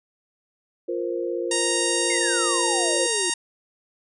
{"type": "chord", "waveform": "sine", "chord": "F suspended fourth", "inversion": "none", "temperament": "equal", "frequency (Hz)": [349.2, 466.2, 523.3], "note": ["F4", "Bb4", "C5"], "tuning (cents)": [0, 0, 0], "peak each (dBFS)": [-27, -29, -30], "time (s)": [0.88, 3.07], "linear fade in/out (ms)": 10}
{"type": "harmonic tone", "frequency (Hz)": 932.3, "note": "A#5", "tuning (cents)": 0, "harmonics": [1, 2, 3, 4, 5, 6, 7, 8, 9, 10], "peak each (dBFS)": [-34, -31, -32, -31, -33, -32, -32, -32, -31, -29], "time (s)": [1.51, 3.34], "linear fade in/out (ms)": 5}
{"type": "exponential sweep", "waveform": "sine", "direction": "down", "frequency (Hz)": [2170, 339.2], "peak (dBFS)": -27, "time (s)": [2.1, 3.3], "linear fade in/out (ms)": 2}
{"effects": []}